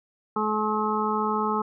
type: harmonic tone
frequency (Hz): 214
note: A3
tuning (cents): -48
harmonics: 1 / 2 / 4 / 5 / 6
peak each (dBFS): -29 / -29 / -29 / -29 / -29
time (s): 0.36-1.62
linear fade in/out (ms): 5
effects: none